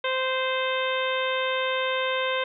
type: harmonic tone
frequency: 520 Hz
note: C5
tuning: 11 cents flat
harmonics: 1 / 2 / 3 / 4 / 5 / 6 / 7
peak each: -27 / -30 / -32 / -33 / -34 / -35 / -35 dBFS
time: 0.04-2.44 s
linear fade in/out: 5 ms
effects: none